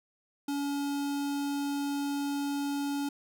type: tone with notch filter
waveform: square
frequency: 283.5 Hz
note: C#4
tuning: 39 cents sharp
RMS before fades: -32 dBFS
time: 0.48-3.09 s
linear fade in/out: 5 ms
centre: 1900 Hz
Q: 2
effects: none